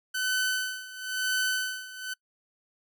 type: tone with tremolo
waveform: sawtooth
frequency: 1513 Hz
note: F#6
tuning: 38 cents sharp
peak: -21 dBFS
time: 0.14-2.14 s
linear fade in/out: 10 ms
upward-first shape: sine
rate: 0.99 Hz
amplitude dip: 85%
effects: noise-tail reverb RT60 0.1 s tail -25 dB re dry